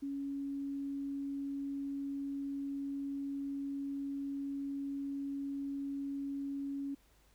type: tone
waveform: sine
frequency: 278.5 Hz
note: C#4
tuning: 8 cents sharp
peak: -36 dBFS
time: 0.02-6.95 s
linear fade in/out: 10 ms
effects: added 50 Hz sine -67 dBFS peak until 7.34 s + pink hiss -69 dBFS RMS until 7.34 s